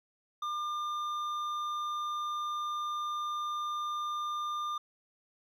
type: tone with hard clipping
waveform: sine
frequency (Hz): 1200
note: D6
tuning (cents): +37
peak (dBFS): -34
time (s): 0.42-4.78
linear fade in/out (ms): 5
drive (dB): 7
effects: none